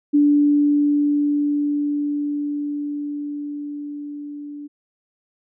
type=tone with level ramp; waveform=sine; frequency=291.4 Hz; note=D4; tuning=13 cents flat; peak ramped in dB=-11 to -31 dBFS; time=0.13-4.68 s; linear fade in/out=20 ms; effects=none